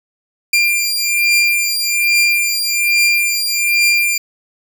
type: beating tone pair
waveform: sawtooth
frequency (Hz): 2386 / 2387.2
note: D7 / D7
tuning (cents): +27 / +28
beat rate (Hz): 1.2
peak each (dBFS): -12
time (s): 0.53-4.18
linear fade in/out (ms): 5
effects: none